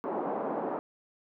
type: band-pass noise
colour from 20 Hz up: white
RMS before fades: -33 dBFS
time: 0.04-0.79 s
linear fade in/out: 0 ms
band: 220 to 880 Hz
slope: 24 dB/octave
effects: none